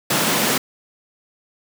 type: high-pass noise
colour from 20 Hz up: pink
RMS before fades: -19 dBFS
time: 0.1-0.58 s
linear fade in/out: 5 ms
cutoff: 160 Hz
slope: 24 dB/octave
effects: none